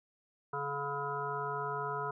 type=harmonic tone; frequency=141.9 Hz; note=C#3; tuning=41 cents sharp; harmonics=1 / 3 / 5 / 7 / 9 / 10; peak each=-44 / -40 / -43 / -38 / -40 / -44 dBFS; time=0.53-2.11 s; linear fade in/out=5 ms; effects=none